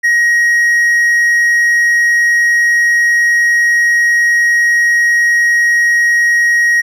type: tone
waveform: triangle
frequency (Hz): 1889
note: A#6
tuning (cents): +22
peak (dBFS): -6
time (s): 0.03-6.82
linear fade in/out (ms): 20
effects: none